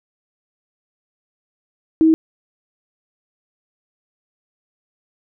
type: tone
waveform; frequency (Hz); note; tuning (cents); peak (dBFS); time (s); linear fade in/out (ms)
sine; 320; D#4; +49; -9; 2.01-2.14; 0
effects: none